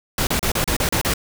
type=noise bursts; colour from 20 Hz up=pink; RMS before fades=-20 dBFS; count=8; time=0.18-1.138 s; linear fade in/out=2 ms; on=90 ms; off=34 ms; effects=none